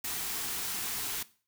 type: band-stop noise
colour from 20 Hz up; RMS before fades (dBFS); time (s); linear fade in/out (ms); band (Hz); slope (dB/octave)
white; -35; 0.04-1.23; 5; 470 to 660; 96
effects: noise-tail reverb RT60 0.4 s tail -18 dB re dry